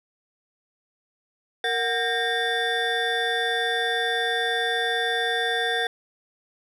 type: tone cluster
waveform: triangle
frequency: 464.5 / 739 / 1600 / 1849 / 3518 Hz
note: A#4 / F#5 / G6 / A#6 / A7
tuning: -6 / -2 / +35 / -15 / -1 cents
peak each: -27 dBFS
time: 1.64-5.87 s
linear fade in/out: 2 ms
effects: none